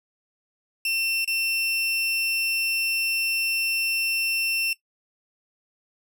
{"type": "tone with dropouts", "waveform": "sawtooth", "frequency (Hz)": 2700, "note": "E7", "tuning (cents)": 41, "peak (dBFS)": -20, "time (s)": [0.85, 4.73], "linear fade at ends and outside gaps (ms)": 2, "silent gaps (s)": [1.246, 1.276], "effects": ["noise-tail reverb RT60 0.1 s tail -18 dB re dry"]}